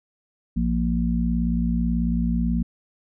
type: harmonic tone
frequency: 58.27 Hz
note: A#1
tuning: in tune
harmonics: 1 / 3 / 4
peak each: -24 / -24 / -24 dBFS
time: 0.56-2.63 s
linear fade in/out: 10 ms
effects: none